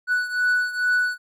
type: beating tone pair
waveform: triangle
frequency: 1480 / 1482.3 Hz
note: F#6 / F#6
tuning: 0 / +3 cents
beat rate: 2.3 Hz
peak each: -19 / -23 dBFS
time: 0.07-1.18 s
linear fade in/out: 50 ms
effects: none

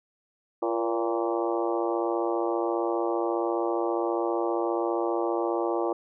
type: harmonic tone with a mistuned harmonic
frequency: 114.9 Hz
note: A#2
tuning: 25 cents flat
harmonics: 3 / 4 / 5 / 6 / 7 / 8 / 9 / 10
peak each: -28 / -31 / -32 / -35 / -34 / -37 / -40 / -38 dBFS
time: 0.62-5.93 s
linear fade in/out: 5 ms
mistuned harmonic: 4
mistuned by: +50 cents
effects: none

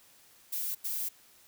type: noise bursts at uneven times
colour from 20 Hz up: violet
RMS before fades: -34 dBFS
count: 2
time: 0.52-0.75 / 0.84-1.09 s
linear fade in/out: 10 ms
effects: white hiss -60 dBFS RMS until 1.47 s

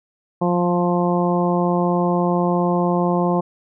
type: harmonic tone with a mistuned harmonic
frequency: 175.7 Hz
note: F3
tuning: 11 cents sharp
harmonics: 1 / 2 / 3 / 4 / 5 / 6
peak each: -19 / -22 / -24 / -25 / -26 / -27 dBFS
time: 0.41-3.41 s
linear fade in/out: 10 ms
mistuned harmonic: 1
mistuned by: +15 cents
effects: none

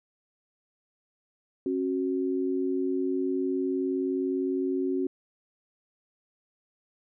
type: tone pair together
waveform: sine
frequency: 271.4 / 371 Hz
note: C#4 / F#4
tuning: -36 / +5 cents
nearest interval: perfect fourth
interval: 541 cents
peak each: -28 / -28 dBFS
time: 1.66-5.07 s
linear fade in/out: 2 ms
effects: none

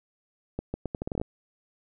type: accelerating click train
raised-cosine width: 2 ms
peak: -17 dBFS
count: 11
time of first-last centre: 0.59-1.215 s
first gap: 150 ms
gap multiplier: 0.78
effects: none

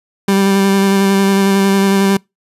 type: tone with vibrato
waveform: 30% pulse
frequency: 196 Hz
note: G3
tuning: in tune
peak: -7 dBFS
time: 0.28-2.17 s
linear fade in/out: 5 ms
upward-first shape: square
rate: 11 Hz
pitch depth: 13 cents each way
effects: noise-tail reverb RT60 0.2 s tail -26 dB re dry + resampled to 32000 Hz

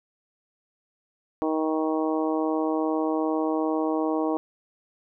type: harmonic tone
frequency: 157.5 Hz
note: D#3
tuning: 21 cents sharp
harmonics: 2 / 3 / 4 / 5 / 6 / 7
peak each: -25 / -29 / -31 / -33 / -35 / -36 dBFS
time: 1.42-4.37 s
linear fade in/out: 0 ms
effects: none

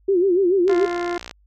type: tone with vibrato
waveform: sine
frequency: 370 Hz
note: F#4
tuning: in tune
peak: -14 dBFS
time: 0.08-0.86 s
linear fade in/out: 10 ms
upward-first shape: sine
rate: 6.9 Hz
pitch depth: 130 cents each way
type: click train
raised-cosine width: 0.2 ms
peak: -16 dBFS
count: 39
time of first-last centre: 0.68-1.311 s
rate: 60.2 Hz
type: harmonic tone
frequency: 349.2 Hz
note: F4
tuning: in tune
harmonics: 1 / 2 / 3 / 4 / 5 / 6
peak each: -23 / -29 / -33 / -35 / -37 / -39 dBFS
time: 0.69-1.18 s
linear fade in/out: 5 ms
effects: added 50 Hz sine -54 dBFS peak until 1.46 s

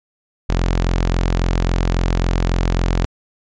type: tone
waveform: sawtooth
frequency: 43.65 Hz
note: F1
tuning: in tune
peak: -11 dBFS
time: 0.49-3.05 s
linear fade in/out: 0 ms
effects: resampled to 16000 Hz

